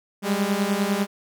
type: beating tone pair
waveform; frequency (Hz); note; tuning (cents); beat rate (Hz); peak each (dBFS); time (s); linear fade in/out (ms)
sawtooth; 196 / 206; G3 / G#3; 0 / -14; 10; -20; 0.22-1.07; 50
effects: none